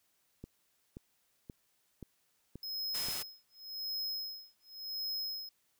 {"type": "click train", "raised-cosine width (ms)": 3, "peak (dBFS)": -32, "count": 6, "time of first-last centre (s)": [0.44, 3.086], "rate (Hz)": 1.89}
{"type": "tone with tremolo", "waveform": "square", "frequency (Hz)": 5130, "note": "E8", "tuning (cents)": -48, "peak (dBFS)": -35, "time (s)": [2.63, 5.49], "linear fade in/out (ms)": 2, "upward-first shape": "sine", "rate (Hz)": 0.9, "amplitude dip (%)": 100}
{"type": "noise", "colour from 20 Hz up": "white", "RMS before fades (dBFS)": -40, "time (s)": [2.94, 3.23], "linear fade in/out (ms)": 10}
{"effects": ["white hiss -75 dBFS RMS until 5.79 s"]}